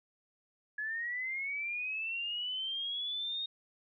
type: linear sweep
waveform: sine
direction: up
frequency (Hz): 1689 to 3729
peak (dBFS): -34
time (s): 0.78-3.46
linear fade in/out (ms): 5
effects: none